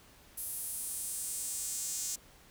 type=tone with high-pass filter sweep; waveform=square; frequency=164.81 Hz; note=E3; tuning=in tune; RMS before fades=-38 dBFS; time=0.37-2.16 s; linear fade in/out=10 ms; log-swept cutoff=11000 to 6900 Hz; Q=2.8; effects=pink hiss -59 dBFS RMS until 2.5 s